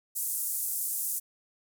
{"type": "band-pass noise", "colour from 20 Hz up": "white", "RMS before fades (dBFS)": -32, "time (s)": [0.15, 1.2], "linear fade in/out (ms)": 20, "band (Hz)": [8000, 15000], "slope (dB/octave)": 24, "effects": []}